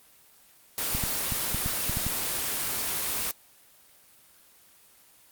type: noise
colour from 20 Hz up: white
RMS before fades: -29 dBFS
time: 0.78-3.31 s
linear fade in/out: 0 ms
type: clicks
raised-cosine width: 5 ms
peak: -18 dBFS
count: 8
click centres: 0.95 / 1.038 / 1.322 / 1.546 / 1.661 / 1.896 / 1.971 / 2.066 s
effects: white hiss -57 dBFS RMS until 5.31 s + Opus 24 kbps